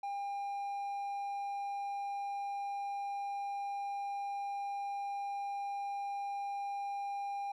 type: tone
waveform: triangle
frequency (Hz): 802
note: G5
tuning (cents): +39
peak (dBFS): -34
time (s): 0.03-7.52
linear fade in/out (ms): 5
effects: none